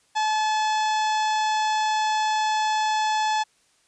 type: harmonic tone with a mistuned harmonic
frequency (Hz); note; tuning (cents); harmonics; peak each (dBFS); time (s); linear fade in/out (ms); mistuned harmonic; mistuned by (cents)
862; A5; -36; 1 / 2 / 3 / 4 / 5 / 6 / 7 / 8 / 9; -21 / -31 / -36 / -34 / -38 / -39 / -41 / -44 / -44; 0.15-3.44; 20; 9; -20
effects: white hiss -63 dBFS RMS until 3.87 s + resampled to 22050 Hz